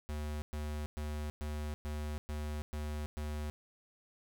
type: tone bursts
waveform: square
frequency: 75 Hz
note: D2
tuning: 37 cents sharp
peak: -37 dBFS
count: 8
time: 0.09-3.5 s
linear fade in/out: 0 ms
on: 330 ms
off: 110 ms
effects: none